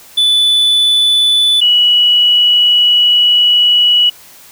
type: tone pair in turn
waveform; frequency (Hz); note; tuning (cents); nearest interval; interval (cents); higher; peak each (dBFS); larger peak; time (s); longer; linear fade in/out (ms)
triangle / sine; 3483 / 2933; A7 / F#7; -18 / -16; minor third; 298; first; -6; neither; 0.17-1.61 / 1.61-4.1; second; 10
effects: white hiss -39 dBFS RMS until 4.51 s